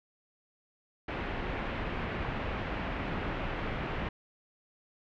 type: low-pass noise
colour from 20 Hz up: pink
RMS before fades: -35 dBFS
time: 1.08-4.09 s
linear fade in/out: 5 ms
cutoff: 2700 Hz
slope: 24 dB/octave
effects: none